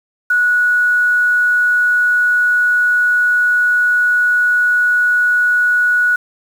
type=tone with quantisation; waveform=sine; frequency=1465 Hz; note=F#6; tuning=18 cents flat; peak=-10 dBFS; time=0.3-6.16 s; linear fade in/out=5 ms; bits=6; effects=none